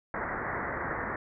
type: low-pass noise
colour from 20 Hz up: white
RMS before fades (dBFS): -34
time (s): 0.14-1.16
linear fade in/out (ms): 2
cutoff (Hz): 2000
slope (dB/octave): 96
effects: none